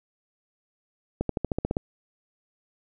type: accelerating click train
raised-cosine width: 2 ms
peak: -12 dBFS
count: 9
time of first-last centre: 1.21-1.769 s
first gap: 83 ms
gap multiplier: 0.95
effects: none

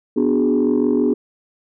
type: chord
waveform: sine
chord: G# half-diminished seventh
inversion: first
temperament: equal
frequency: 246.9 / 293.7 / 370 / 415.3 Hz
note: B3 / D4 / F#4 / G#4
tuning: 0 / 0 / 0 / 0 cents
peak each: -17 / -18 / -21 / -19 dBFS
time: 0.16-1.14 s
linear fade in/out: 10 ms
effects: tanh soft clip ceiling -8 dBFS

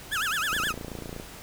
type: tone with vibrato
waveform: 30% pulse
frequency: 1480 Hz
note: F#6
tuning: in tune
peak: -23 dBFS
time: 0.11-0.73 s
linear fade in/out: 20 ms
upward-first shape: sine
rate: 9.5 Hz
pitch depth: 290 cents each way
type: click train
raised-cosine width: 2 ms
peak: -23 dBFS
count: 20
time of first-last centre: 0.53-1.199 s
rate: 28.4 Hz
effects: pink hiss -44 dBFS RMS until 1.42 s

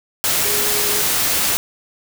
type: tone in noise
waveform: sine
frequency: 415.3 Hz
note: G#4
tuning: in tune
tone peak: -27 dBFS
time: 0.45-1.02 s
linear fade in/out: 0 ms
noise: white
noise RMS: -18 dBFS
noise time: 0.24-1.57 s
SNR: -12 dB
effects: none

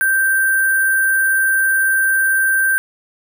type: tone with sample-and-hold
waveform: sine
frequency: 1566 Hz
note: G6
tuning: 2 cents flat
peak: -12 dBFS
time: 0.01-2.78 s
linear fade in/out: 0 ms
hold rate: 11025 Hz
effects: none

